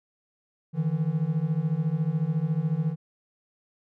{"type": "beating tone pair", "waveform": "triangle", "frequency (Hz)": [150, 164], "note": ["D3", "E3"], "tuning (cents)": [37, -9], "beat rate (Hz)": 14, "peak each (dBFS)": [-25, -24], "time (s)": [0.73, 2.96], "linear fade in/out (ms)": 50, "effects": []}